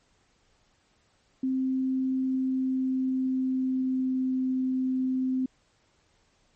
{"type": "tone with pitch glide", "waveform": "sine", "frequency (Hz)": [261.6, 258.9], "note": ["C4", "C4"], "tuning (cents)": [0, -18], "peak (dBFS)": -24, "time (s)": [1.43, 5.46], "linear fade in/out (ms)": 5, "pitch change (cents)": -18, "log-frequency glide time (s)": [2.08, 4.4], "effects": ["pink hiss -67 dBFS RMS until 6.55 s", "MP3 32 kbps"]}